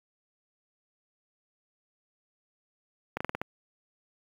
slowing click train, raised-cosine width 0.5 ms, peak -16 dBFS, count 6, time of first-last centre 3.17-3.416 s, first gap 35 ms, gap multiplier 1.17, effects high-pass 80 Hz 12 dB/octave + 8-bit

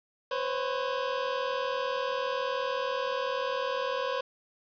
25% pulse tone pair together, 503 / 543.1 Hz, B4 / C#5, +32 / -36 cents, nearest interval minor second, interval 132 cents, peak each -28 dBFS, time 0.31-4.21 s, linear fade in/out 5 ms, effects resampled to 11025 Hz + 8-bit

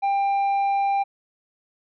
triangle tone with tanh clipping, 794 Hz, G5, 22 cents sharp, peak -20 dBFS, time 0.02-1.04 s, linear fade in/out 20 ms, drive 9 dB, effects none

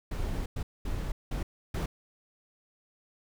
brown noise bursts at uneven times, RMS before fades -32 dBFS, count 5, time 0.11-0.46 / 0.56-0.63 / 0.85-1.12 / 1.31-1.43 / 1.74-1.86 s, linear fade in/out 5 ms, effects none

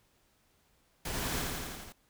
pink noise with echo, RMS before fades -37 dBFS, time 1.05-1.42 s, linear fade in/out 5 ms, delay 84 ms, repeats 6, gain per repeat -2 dB, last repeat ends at 1.924 s, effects pink hiss -70 dBFS RMS until 2.09 s

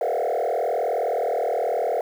sine tone with frequency modulation, 587.3 Hz, D5, in tune, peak -19 dBFS, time 0.01-2.01 s, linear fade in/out 2 ms, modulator 39.5 Hz, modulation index 3.8, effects tanh soft clip ceiling -18 dBFS + 8-bit

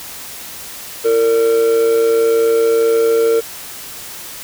triangle tone with amplitude modulation, 456.7 Hz, A#4, 36 cents flat, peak -6 dBFS, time 1.04-3.41 s, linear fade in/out 20 ms, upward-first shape sine, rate 122 Hz, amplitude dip 50%, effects white hiss -31 dBFS RMS until 4.43 s

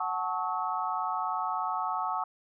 sine chord, F# minor seventh, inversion none, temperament equal with one note detuned, 740 / 880 / 1108.7 / 1285.4 Hz, F#5 / A5 / C#6 / E6, 0 / 0 / 0 / -44 cents, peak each -34 dBFS, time 0-2.24 s, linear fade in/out 5 ms, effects none

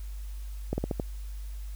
slowing click train, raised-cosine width 2 ms, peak -15 dBFS, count 5, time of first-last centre 0.73-0.998 s, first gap 50 ms, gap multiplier 1.2, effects added 50 Hz sine -35 dBFS peak until 1.75 s + white hiss -56 dBFS RMS until 1.75 s

